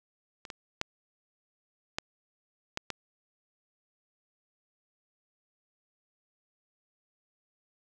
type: clicks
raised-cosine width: 0.2 ms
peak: -26 / -21 / -12 / -13 / -14 / -16 dBFS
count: 6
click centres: 0.452 / 0.502 / 0.814 / 1.985 / 2.774 / 2.903 s
effects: none